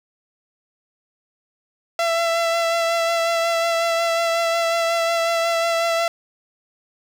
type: tone with vibrato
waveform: sawtooth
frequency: 670 Hz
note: E5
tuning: 28 cents sharp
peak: -14 dBFS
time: 1.99-6.08 s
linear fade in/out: 2 ms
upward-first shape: sine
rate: 5.5 Hz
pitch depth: 18 cents each way
effects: low-pass 7000 Hz 12 dB/octave + 7-bit